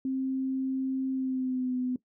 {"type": "tone with pitch glide", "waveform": "sine", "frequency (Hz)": [264, 252.1], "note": ["C4", "B3"], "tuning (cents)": [16, 36], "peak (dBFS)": -27, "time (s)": [0.05, 1.96], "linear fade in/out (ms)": 2, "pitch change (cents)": -80, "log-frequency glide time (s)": [1.11, 1.76], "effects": ["noise-tail reverb RT60 0.1 s tail -18 dB re dry"]}